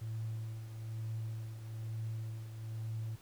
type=tone with tremolo; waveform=triangle; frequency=111.3 Hz; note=A2; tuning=20 cents sharp; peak=-32 dBFS; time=0.01-3.16 s; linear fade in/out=10 ms; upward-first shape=triangle; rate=1.1 Hz; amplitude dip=70%; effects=tanh soft clip ceiling -33 dBFS + pink hiss -61 dBFS RMS until 3.21 s